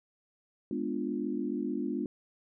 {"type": "chord", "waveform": "sine", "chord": "G# diminished seventh", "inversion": "none", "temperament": "equal", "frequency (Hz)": [207.7, 246.9, 293.7, 349.2], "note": ["G#3", "B3", "D4", "F4"], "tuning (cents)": [0, 0, 0, 0], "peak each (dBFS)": [-37, -35, -35, -37], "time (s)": [0.71, 2.06], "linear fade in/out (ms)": 2, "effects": []}